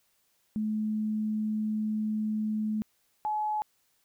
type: tone pair in turn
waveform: sine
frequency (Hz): 215 / 851.1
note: A3 / G#5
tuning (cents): -40 / +42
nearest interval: 2 octaves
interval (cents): 2382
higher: second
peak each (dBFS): -27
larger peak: neither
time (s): 0.56-2.82 / 3.25-3.62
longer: first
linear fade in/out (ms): 0
effects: white hiss -71 dBFS RMS until 4.04 s